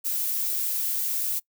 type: noise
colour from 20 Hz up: violet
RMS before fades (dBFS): -27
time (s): 0.04-1.4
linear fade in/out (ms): 20
effects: noise-tail reverb RT60 0.1 s tail -23 dB re dry